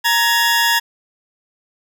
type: tone pair together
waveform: 20% pulse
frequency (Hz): 932.3 / 1686.8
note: A#5 / G#6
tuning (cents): 0 / +26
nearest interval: minor seventh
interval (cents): 1026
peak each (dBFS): -11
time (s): 0.04-0.8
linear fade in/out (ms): 20
effects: none